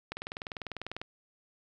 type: click train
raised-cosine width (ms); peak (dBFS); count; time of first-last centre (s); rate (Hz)
0.3; -21; 19; 0.12-1.016; 20.1
effects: none